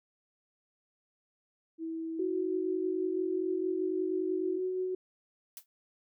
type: tone with vibrato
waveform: sine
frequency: 322.7 Hz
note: E4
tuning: 37 cents flat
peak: -34 dBFS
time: 1.78-4.61 s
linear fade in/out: 50 ms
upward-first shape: square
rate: 0.75 Hz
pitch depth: 15 cents each way
type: tone with tremolo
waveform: sine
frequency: 370 Hz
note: F#4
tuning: in tune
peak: -29 dBFS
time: 2.19-4.95 s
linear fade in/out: 5 ms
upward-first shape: sine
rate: 6.2 Hz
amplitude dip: 25%
type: noise with exponential decay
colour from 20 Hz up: blue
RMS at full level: -40 dBFS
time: 5.57-5.66 s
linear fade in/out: 1 ms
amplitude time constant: 18 ms
effects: none